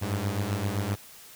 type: beating tone pair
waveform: sawtooth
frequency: 97.2 / 104.9 Hz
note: G2 / G#2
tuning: -14 / +18 cents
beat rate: 7.7 Hz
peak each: -26 dBFS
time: 0.01-0.96 s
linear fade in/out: 20 ms
effects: white hiss -49 dBFS RMS until 1.35 s